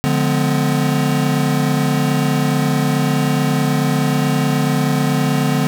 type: chord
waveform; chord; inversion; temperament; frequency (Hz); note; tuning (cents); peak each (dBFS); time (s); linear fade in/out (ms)
square; D diminished seventh; none; just; 146.83 / 176.2 / 211.4 / 253.7; D3 / F3 / Ab3 / Cb4; 0 / +16 / +31 / +47; -18 / -23 / -24 / -20; 0.04-5.67; 0
effects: none